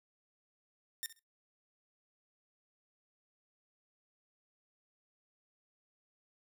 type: tone with echo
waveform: 5% pulse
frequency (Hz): 1822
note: A#6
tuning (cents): -40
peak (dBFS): -26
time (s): 1.03-1.06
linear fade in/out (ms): 0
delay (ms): 66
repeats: 2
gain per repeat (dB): -15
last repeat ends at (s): 1.192
effects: noise-tail reverb RT60 0.2 s tail -19 dB re dry